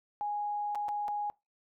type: tone with dropouts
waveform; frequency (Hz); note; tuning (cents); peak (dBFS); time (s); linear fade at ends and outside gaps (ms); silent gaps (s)
sine; 828; G#5; -5; -31; 0.21-1.3; 0; 0.749-0.755 / 0.884-0.889 / 1.081-1.085
effects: noise-tail reverb RT60 0.2 s tail -22 dB re dry